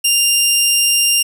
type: tone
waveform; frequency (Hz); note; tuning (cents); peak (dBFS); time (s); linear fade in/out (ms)
15% pulse; 2794; F7; 0; -4; 0.04-1.23; 10
effects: none